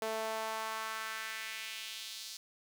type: tone with high-pass filter sweep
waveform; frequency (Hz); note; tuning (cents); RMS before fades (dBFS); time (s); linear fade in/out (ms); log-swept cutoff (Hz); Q
sawtooth; 220.7; A3; +5; -40; 0.02-2.37; 2; 530 to 4700; 1.9
effects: none